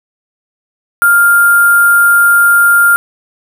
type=tone with sample-and-hold; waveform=sine; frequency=1400 Hz; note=F6; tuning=4 cents sharp; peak=-4 dBFS; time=1.02-2.96 s; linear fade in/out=0 ms; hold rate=11025 Hz; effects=none